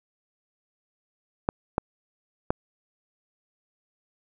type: clicks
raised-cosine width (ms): 1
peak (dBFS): -8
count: 3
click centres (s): 1.489 / 1.781 / 2.505
effects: none

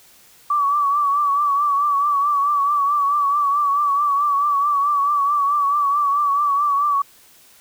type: tone with vibrato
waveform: sine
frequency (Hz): 1148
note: D6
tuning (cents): -40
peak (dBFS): -15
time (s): 0.5-7.02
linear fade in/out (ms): 5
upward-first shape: triangle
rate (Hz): 4.6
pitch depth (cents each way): 67
effects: white hiss -50 dBFS RMS until 7.6 s

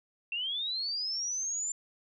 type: linear sweep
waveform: sine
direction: up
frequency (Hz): 2678 to 7260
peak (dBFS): -31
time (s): 0.32-1.72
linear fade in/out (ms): 2
effects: none

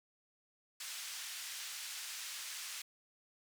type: band-pass noise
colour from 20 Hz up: white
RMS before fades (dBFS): -45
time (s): 0.8-2.82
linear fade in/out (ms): 5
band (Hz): 1600 to 7900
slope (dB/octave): 12
effects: none

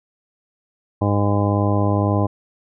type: harmonic tone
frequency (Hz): 101.9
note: G#2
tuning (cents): -32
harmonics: 1 / 2 / 3 / 4 / 5 / 6 / 7 / 8 / 10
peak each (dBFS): -18 / -24 / -23 / -29 / -28 / -26 / -32 / -28 / -28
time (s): 1.01-2.27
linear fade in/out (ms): 10
effects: none

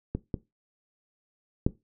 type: clicks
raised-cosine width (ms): 3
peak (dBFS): -16 / -16 / -9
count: 3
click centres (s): 0.15 / 0.342 / 1.665
effects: noise-tail reverb RT60 0.2 s tail -17 dB re dry

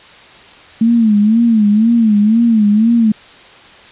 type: tone with vibrato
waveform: sine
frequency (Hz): 220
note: A3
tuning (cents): 0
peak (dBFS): -7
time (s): 0.81-3.12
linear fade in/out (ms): 5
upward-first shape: sine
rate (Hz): 2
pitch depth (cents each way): 120
effects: white hiss -39 dBFS RMS until 3.91 s + resampled to 8000 Hz

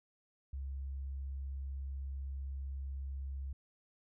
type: tone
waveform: sine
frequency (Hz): 67.9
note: C#2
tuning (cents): -35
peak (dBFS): -38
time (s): 0.53-3.53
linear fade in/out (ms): 5
effects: none

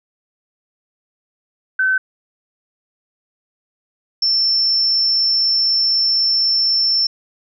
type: tone pair in turn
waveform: sine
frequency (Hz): 1528 / 5372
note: G6 / E8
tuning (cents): -45 / +32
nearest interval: octave + minor seventh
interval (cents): 2177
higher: second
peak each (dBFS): -13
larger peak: neither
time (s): 1.79-1.98 / 4.22-7.07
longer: second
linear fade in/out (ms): 5
effects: none

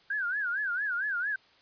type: tone with vibrato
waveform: sine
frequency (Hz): 1550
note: G6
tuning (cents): -20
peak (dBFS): -28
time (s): 0.1-1.36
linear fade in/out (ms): 5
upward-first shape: sine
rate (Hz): 4.4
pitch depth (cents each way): 180
effects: white hiss -61 dBFS RMS until 1.61 s + resampled to 11025 Hz

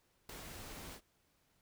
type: noise with ADSR envelope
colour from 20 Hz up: pink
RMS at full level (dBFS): -44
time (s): 0.29-1.01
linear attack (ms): 5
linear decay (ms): 4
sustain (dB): -5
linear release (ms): 72
effects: pink hiss -75 dBFS RMS until 1.61 s

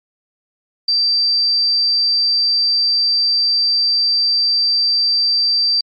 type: tone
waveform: sine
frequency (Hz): 4682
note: D8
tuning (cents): -6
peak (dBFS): -12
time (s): 0.88-5.81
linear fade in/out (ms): 5
effects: MP3 32 kbps

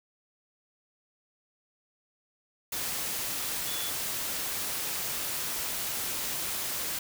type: tone in noise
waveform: sine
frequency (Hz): 3438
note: A7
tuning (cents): -41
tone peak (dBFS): -38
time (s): 3.67-3.9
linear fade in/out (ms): 5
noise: white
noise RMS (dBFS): -33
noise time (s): 2.72-6.99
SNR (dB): -8
effects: none

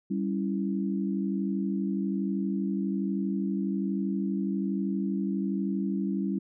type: chord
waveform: sine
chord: C# diminished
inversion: second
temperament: equal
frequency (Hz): 196 / 277.2 / 329.6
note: G3 / C#4 / E4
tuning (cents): 0 / 0 / 0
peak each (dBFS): -28 / -33 / -34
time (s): 0.1-6.39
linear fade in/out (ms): 10
effects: none

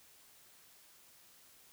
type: silence
effects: white hiss -62 dBFS RMS until 1.72 s

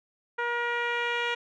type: tone with low-pass filter sweep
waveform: 10% pulse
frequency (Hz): 476.2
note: A#4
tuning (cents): +37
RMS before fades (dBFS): -29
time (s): 0.38-1.35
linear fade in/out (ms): 10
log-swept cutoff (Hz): 1600 to 3100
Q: 1.4
effects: none

